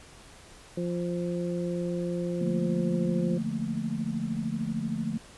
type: harmonic tone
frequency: 174.5 Hz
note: F3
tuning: 1 cent flat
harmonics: 1 / 2 / 3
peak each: -30 / -33 / -35 dBFS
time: 0.77-3.38 s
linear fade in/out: 5 ms
type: chord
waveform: sine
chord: Bb major seventh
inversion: first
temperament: equal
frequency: 146.83 / 174.61 / 220 / 233.1 Hz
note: D3 / F3 / A3 / Bb3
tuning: 0 / 0 / 0 / 0 cents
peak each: -36 / -35 / -31 / -35 dBFS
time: 2.41-5.18 s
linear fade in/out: 5 ms
effects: pink hiss -51 dBFS RMS until 5.37 s + resampled to 24000 Hz